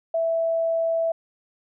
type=tone; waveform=sine; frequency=659.3 Hz; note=E5; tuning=in tune; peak=-20 dBFS; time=0.14-1.12 s; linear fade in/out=5 ms; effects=none